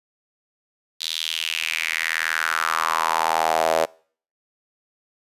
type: tone with high-pass filter sweep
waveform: sawtooth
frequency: 80.9 Hz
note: E2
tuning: 32 cents flat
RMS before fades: -23 dBFS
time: 1-3.86 s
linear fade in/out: 20 ms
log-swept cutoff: 3900 to 580 Hz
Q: 4.3
effects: noise-tail reverb RT60 0.5 s tail -25 dB re dry + resampled to 32000 Hz